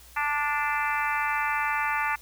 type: harmonic tone with a mistuned harmonic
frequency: 293.7 Hz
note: D4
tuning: in tune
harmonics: 3 / 4 / 5 / 6 / 7 / 8 / 9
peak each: -29 / -31 / -32 / -32 / -33 / -35 / -37 dBFS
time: 0.16-2.16 s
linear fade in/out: 10 ms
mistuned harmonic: 5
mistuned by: -19 cents
effects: added 60 Hz sine -52 dBFS peak until 2.21 s + white hiss -52 dBFS RMS until 2.21 s